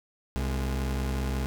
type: tone pair together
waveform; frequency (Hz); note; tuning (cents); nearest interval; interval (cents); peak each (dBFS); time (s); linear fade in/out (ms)
35% pulse; 65.59 / 207.7; C2 / G#3; +5 / 0; octave + minor sixth; 1995; -26 / -34; 0.36-1.46; 0
effects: none